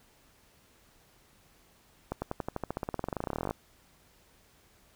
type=accelerating click train; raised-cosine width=1 ms; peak=-18 dBFS; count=30; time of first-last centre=2.12-3.51 s; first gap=100 ms; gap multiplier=0.94; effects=pink hiss -63 dBFS RMS until 4.95 s